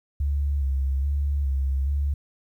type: tone with vibrato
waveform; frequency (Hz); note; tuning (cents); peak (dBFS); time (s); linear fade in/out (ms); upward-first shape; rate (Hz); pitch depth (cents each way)
sine; 69.3; C#2; 0; -21; 0.2-2.14; 5; square; 1.2; 44
effects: 10-bit